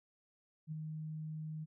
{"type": "tone with ADSR envelope", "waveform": "sine", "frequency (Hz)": 155.8, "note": "D#3", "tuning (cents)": 3, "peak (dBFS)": -37, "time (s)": [0.67, 1.66], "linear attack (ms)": 49, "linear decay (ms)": 11, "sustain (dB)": -3, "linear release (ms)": 29, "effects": []}